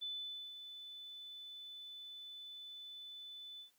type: tone with ADSR envelope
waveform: sine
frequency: 3500 Hz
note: A7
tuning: 10 cents flat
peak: -39 dBFS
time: 0.01-3.71 s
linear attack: 18 ms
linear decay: 500 ms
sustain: -9 dB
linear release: 110 ms
effects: white hiss -75 dBFS RMS until 3.78 s + high-pass 80 Hz 12 dB/octave